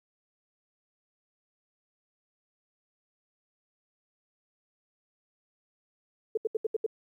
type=tone bursts; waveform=sine; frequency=440 Hz; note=A4; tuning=in tune; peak=-24 dBFS; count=6; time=6.35-6.864 s; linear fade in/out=5 ms; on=24 ms; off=74 ms; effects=11-bit